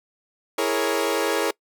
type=chord; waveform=sawtooth; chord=A# half-diminished seventh; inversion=second; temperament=equal; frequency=329.6 / 415.3 / 466.2 / 554.4 Hz; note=E4 / G#4 / A#4 / C#5; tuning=0 / 0 / 0 / 0 cents; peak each=-24 / -22 / -22 / -23 dBFS; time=0.58-1.51 s; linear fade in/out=5 ms; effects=noise-tail reverb RT60 0.1 s tail -24 dB re dry